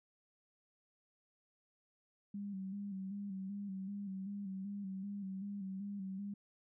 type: tone with vibrato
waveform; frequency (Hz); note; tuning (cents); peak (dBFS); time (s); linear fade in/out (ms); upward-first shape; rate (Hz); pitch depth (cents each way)
sine; 196.4; G3; +4; -40; 2.34-6.34; 5; square; 2.6; 49
effects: none